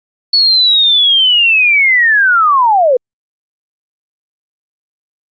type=linear sweep; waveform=sine; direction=down; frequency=4435 to 474.3 Hz; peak=-6 dBFS; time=0.33-2.97 s; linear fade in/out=5 ms; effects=Opus 48 kbps